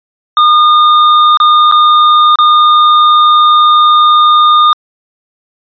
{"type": "tone with dropouts", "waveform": "square", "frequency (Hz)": 1218, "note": "D#6", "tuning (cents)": -37, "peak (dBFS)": -4, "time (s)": [0.37, 4.73], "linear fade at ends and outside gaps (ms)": 1, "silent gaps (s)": [[1.372, 1.401], [1.714, 1.722], [2.357, 2.387]], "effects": ["resampled to 11025 Hz"]}